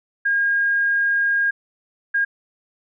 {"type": "tone bursts at uneven times", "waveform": "sine", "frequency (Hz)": 1623, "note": "G#6", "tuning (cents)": -40, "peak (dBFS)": -16, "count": 2, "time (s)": [[0.25, 1.51], [2.14, 2.25]], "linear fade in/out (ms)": 10, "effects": []}